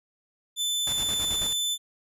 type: tone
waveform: sawtooth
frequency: 3520 Hz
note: A7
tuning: in tune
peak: -22 dBFS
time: 0.56-1.78 s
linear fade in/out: 50 ms
type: noise with tremolo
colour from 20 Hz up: pink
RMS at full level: -36 dBFS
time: 0.87-1.53 s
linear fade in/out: 2 ms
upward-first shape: square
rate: 9.2 Hz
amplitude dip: 55%
effects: resampled to 32000 Hz